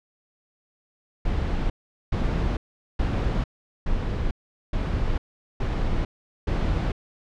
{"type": "noise bursts", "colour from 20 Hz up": "brown", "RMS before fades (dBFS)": -24, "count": 7, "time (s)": [1.25, 6.92], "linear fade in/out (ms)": 5, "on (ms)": 450, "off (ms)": 420, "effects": ["low-pass 4000 Hz 12 dB/octave"]}